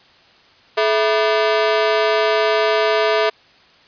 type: ring-modulated tone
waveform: sawtooth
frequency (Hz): 544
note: C#5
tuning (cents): -33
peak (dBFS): -7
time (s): 0.77-3.3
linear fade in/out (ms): 10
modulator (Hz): 115
effects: white hiss -50 dBFS RMS until 3.87 s + resampled to 11025 Hz